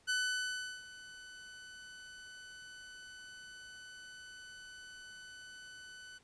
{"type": "tone with ADSR envelope", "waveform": "sawtooth", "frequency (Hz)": 1500, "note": "F#6", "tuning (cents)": 23, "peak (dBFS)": -27, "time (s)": [0.07, 6.19], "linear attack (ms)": 28, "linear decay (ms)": 720, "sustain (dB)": -19, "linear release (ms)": 19, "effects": ["pink hiss -68 dBFS RMS until 6.23 s", "resampled to 22050 Hz"]}